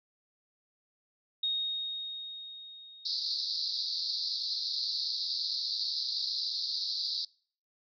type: tone with exponential decay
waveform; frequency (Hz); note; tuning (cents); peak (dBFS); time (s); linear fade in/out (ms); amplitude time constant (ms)
sine; 3729; A#7; 0; -27; 1.43-4.33; 5; 630
type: band-pass noise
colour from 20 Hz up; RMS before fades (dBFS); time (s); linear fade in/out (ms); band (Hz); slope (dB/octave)
white; -34; 3.05-7.25; 5; 3900 to 5000; 96
effects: noise-tail reverb RT60 0.5 s tail -25 dB re dry